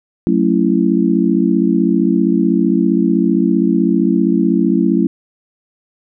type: chord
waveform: sine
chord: F# minor seventh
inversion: none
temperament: just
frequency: 185 / 222 / 277.5 / 333 Hz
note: F#3 / A3 / C#4 / E4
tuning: 0 / +16 / +2 / +18 cents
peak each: -16 dBFS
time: 0.27-5.07 s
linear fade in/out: 0 ms
effects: none

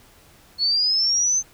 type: linear sweep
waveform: sine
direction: up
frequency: 4335 to 6272 Hz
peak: -17 dBFS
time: 0.58-1.43 s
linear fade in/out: 50 ms
effects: pink hiss -52 dBFS RMS until 1.53 s

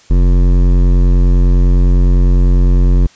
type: tone with hard clipping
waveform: triangle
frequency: 44.96 Hz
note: F#1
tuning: 49 cents flat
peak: -8 dBFS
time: 0.1-3.07 s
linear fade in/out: 10 ms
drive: 18 dB
effects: white hiss -45 dBFS RMS until 3.15 s + resampled to 16000 Hz

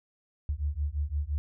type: beating tone pair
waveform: sine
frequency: 70.5 / 76.3 Hz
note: C#2 / D#2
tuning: +30 / -33 cents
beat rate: 5.8 Hz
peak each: -31 dBFS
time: 0.49-1.38 s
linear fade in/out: 0 ms
effects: none

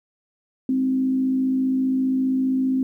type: tone with frequency modulation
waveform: sine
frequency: 261.6 Hz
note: C4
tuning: in tune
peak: -18 dBFS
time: 0.69-2.83 s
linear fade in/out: 2 ms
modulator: 55.1 Hz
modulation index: 0.31
effects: 10-bit

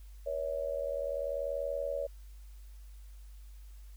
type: tone with amplitude modulation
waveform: sine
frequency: 561 Hz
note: C#5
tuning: 21 cents sharp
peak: -28 dBFS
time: 0.26-2.07 s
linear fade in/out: 10 ms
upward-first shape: sine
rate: 80.5 Hz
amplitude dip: 90%
effects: added 50 Hz sine -47 dBFS peak until 3.96 s + white hiss -66 dBFS RMS until 3.96 s

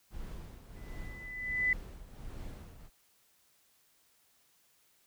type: noise with tremolo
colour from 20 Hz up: brown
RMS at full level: -42 dBFS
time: 0.1-2.9 s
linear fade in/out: 50 ms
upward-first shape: triangle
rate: 1.4 Hz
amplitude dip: 70%
type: tone with exponential growth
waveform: sine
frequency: 2000 Hz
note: B6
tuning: 21 cents sharp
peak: -24 dBFS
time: 0.76-1.73 s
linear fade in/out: 2 ms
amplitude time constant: 210 ms
effects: white hiss -69 dBFS RMS until 5.06 s

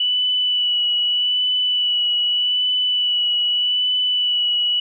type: tone with vibrato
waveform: sine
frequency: 2960 Hz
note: F#7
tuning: in tune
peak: -16 dBFS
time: 0-4.8 s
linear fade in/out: 5 ms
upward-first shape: sine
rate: 0.82 Hz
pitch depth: 19 cents each way
effects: none

